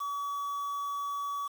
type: tone with quantisation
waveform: triangle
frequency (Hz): 1138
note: C#6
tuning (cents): +45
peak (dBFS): -30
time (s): 0-1.48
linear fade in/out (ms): 10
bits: 8
effects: none